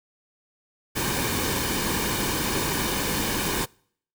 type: noise with comb filter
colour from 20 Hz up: pink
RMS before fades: -26 dBFS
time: 0.95-3.66 s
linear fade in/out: 20 ms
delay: 1.5 ms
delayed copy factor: -0.55
effects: noise-tail reverb RT60 0.6 s tail -26 dB re dry